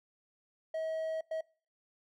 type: tone bursts at uneven times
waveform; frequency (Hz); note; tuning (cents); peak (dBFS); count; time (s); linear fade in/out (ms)
triangle; 640; D#5; +49; -31; 2; 0.74-1.21 / 1.31-1.41; 5
effects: noise-tail reverb RT60 0.4 s tail -23 dB re dry